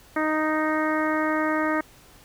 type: harmonic tone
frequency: 310.4 Hz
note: D#4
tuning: 4 cents flat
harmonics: 1 / 2 / 3 / 4 / 5 / 6 / 7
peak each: -25 / -28 / -31 / -29 / -32 / -31 / -37 dBFS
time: 0.16-1.81 s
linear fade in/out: 5 ms
effects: pink hiss -52 dBFS RMS until 2.24 s